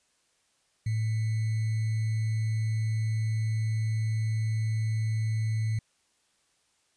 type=tone with sample-and-hold; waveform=sine; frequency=110 Hz; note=A2; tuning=in tune; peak=-25 dBFS; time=0.86-5.79 s; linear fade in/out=5 ms; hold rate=2100 Hz; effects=white hiss -70 dBFS RMS until 6.96 s + resampled to 22050 Hz